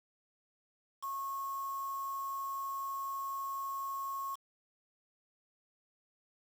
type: tone with quantisation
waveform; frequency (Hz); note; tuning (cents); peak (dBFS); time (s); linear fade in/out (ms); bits
sine; 1092; C#6; -26; -36; 1.02-4.36; 20; 8
effects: none